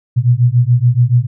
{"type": "beating tone pair", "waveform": "sine", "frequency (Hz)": [118.6, 125.6], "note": ["A#2", "B2"], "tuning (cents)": [30, 30], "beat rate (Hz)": 7, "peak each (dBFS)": -11, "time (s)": [0.16, 1.27], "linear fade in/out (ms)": 20, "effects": []}